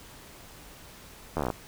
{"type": "slowing click train", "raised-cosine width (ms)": 1, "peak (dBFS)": -14, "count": 10, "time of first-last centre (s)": [1.37, 1.502], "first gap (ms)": 12, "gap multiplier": 1.05, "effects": ["pink hiss -49 dBFS RMS until 1.67 s"]}